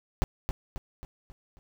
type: noise with echo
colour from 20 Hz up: brown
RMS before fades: -22 dBFS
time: 0.22-0.24 s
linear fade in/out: 0 ms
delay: 270 ms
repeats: 5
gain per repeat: -6 dB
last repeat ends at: 1.59 s
effects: none